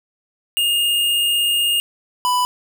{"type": "tone pair in turn", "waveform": "square", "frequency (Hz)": [2834, 992.8], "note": ["F7", "B5"], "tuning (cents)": [25, 9], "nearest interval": "octave + tritone", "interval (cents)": 1816, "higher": "first", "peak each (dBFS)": -16, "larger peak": "neither", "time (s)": [[0.57, 1.8], [2.25, 2.45]], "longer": "first", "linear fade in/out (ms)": 0, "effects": []}